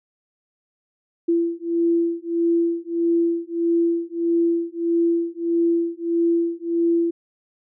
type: beating tone pair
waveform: sine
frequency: 336.8 / 338.4 Hz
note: E4 / E4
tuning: +37 / +45 cents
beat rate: 1.6 Hz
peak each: -21 dBFS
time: 1.28-7.11 s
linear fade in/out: 10 ms
effects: none